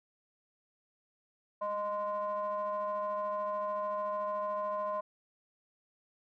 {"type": "ring-modulated tone", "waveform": "triangle", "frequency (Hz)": 208.7, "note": "G#3", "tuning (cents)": 9, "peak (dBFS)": -27, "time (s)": [1.61, 5.01], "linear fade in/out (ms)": 10, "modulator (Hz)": 828, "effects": []}